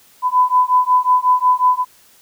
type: beating tone pair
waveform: sine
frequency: 1000 / 1005.5 Hz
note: B5 / B5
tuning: +21 / +31 cents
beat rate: 5.5 Hz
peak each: -14 dBFS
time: 0.22-1.85 s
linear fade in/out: 50 ms
effects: white hiss -50 dBFS RMS until 2.21 s